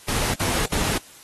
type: noise bursts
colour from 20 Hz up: pink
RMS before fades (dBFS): -24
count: 3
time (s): 0.08-0.98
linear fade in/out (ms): 5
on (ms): 260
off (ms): 60
effects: white hiss -47 dBFS RMS until 1.23 s + AAC 32 kbps